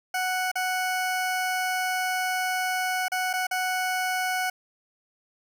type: tone with dropouts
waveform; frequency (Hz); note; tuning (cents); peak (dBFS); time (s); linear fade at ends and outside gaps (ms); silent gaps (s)
20% pulse; 740; F#5; 0; -20; 0.14-4.5; 5; 0.516-0.555 / 3.083-3.118 / 3.331-3.336 / 3.469-3.511
effects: none